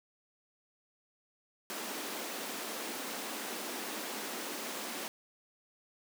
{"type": "high-pass noise", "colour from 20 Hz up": "pink", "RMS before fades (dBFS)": -40, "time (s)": [1.7, 5.08], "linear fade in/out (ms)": 0, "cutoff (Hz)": 210, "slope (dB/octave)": 48, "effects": []}